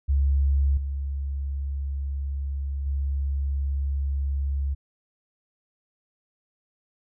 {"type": "tone with level steps", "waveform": "sine", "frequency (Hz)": 69.3, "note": "C#2", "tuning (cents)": 0, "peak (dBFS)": [-18, -26, -23], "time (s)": [0.08, 4.75], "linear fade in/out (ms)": 20, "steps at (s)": [0.77, 2.86], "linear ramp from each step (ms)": 5, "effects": []}